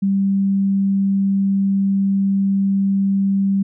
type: tone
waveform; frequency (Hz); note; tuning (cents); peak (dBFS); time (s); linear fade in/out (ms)
sine; 196; G3; 0; -14; 0.02-3.63; 10
effects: none